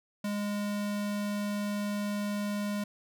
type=tone; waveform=square; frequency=205.6 Hz; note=G#3; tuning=17 cents flat; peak=-31 dBFS; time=0.24-2.84 s; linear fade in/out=5 ms; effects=none